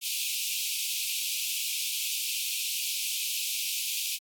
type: high-pass noise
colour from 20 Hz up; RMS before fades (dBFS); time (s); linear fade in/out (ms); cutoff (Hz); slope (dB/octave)
pink; -31; 0.01-4.19; 50; 2400; 96
effects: AAC 64 kbps